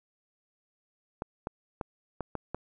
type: clicks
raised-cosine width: 1 ms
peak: -19 dBFS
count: 6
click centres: 1.221 / 1.471 / 1.812 / 2.207 / 2.353 / 2.546 s
effects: none